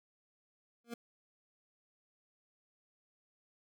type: tone with exponential growth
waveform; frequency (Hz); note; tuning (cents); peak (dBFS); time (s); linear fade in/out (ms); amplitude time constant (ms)
25% pulse; 235.2; A#3; +16; -33; 0.84-0.94; 5; 20
effects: none